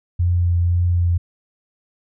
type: tone with vibrato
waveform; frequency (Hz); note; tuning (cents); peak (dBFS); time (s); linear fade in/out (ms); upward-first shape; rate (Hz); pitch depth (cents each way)
sine; 87.31; F2; 0; -14; 0.19-1.18; 10; triangle; 1.9; 17
effects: none